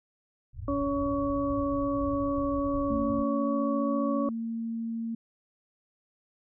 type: low-pass noise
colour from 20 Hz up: white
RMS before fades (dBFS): -39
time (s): 0.53-3.25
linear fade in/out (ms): 50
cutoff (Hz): 120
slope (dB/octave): 96
type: harmonic tone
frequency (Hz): 281.4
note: C#4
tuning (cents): +26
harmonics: 1 / 2 / 4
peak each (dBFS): -28 / -31 / -34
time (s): 0.68-4.29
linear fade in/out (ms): 2
type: tone with pitch glide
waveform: sine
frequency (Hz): 226.7 to 228.3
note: A#3 to A#3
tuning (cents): -48 to -36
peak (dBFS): -30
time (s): 2.9-5.15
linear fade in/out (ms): 5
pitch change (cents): +12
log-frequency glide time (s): 4.06-4.43
effects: none